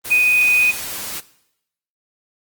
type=tone in noise; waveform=sine; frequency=2489 Hz; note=D#7; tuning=in tune; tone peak=-11 dBFS; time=0.1-0.72 s; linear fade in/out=20 ms; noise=white; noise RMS=-28 dBFS; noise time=0.04-1.21 s; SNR=+14 dB; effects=noise-tail reverb RT60 0.8 s tail -18 dB re dry + Opus 24 kbps